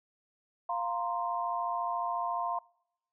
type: chord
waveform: sine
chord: F suspended fourth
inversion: none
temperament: equal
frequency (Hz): 698.5 / 932.3 / 1046.5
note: F5 / Bb5 / C6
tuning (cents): 0 / 0 / 0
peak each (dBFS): -34 / -35 / -34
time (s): 0.69-2.59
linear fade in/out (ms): 5
effects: noise-tail reverb RT60 0.8 s tail -25 dB re dry